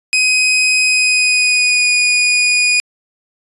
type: tone with pitch glide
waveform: sawtooth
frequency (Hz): 2514 to 2461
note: D#7 to D#7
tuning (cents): +17 to -20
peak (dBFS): -7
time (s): 0.13-2.8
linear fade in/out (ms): 0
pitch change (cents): -37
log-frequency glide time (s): 0.85-1.91
effects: resampled to 24000 Hz